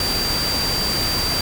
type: tone in noise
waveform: sine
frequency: 4703 Hz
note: D8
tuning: 2 cents sharp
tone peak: -21 dBFS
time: 0-1.41 s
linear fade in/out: 2 ms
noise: pink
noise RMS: -24 dBFS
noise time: 0-1.41 s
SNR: 0 dB
effects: none